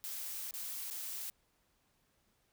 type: noise with dropouts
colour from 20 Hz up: blue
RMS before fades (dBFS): -42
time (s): 0.04-1.3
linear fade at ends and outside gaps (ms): 0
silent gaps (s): 0.509-0.539 / 0.901-0.909
effects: pink hiss -75 dBFS RMS until 2.52 s